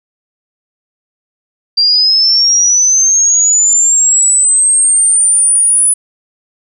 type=linear sweep; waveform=sine; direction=up; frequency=4699 to 9956 Hz; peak=-6 dBFS; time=1.77-5.94 s; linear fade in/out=10 ms; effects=none